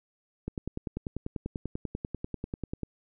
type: click train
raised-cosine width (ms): 3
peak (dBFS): -20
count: 25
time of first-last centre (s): 0.48-2.833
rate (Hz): 10.2
effects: none